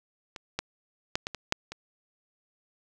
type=clicks; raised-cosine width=0.2 ms; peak=-22 / -12 / -9 / -15 / -19 / -6 / -21 dBFS; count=7; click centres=0.362 / 0.59 / 1.155 / 1.269 / 1.347 / 1.524 / 1.72 s; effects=none